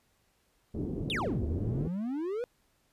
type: low-pass noise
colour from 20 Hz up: white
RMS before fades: -35 dBFS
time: 0.74-1.88 s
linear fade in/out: 10 ms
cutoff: 360 Hz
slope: 24 dB/octave
type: exponential two-way sweep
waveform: triangle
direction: down then up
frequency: 3857 to 68.3 to 504 Hz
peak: -29 dBFS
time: 1.1-2.44 s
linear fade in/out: 0 ms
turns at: 1.43 s
effects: pink hiss -71 dBFS RMS until 2.92 s + resampled to 32000 Hz